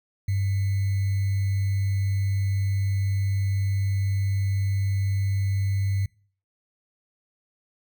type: tone with sample-and-hold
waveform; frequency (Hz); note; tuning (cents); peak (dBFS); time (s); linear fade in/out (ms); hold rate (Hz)
sine; 98; G2; 0; -21; 0.28-6.06; 5; 2100
effects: noise-tail reverb RT60 0.5 s tail -26 dB re dry